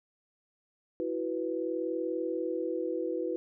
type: chord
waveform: sine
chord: E suspended second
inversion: none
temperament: equal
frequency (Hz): 329.6 / 370 / 493.9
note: E4 / F#4 / B4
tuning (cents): 0 / 0 / 0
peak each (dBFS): -34 / -35 / -34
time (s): 1-3.36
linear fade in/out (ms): 0
effects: none